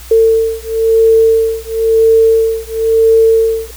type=beating tone pair; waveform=sine; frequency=448.9 / 449.88 Hz; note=A4 / A4; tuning=+35 / +38 cents; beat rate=0.98 Hz; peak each=-10 dBFS; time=0.11-3.71 s; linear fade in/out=5 ms; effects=added 60 Hz sine -31 dBFS peak until 3.76 s + white hiss -35 dBFS RMS until 3.76 s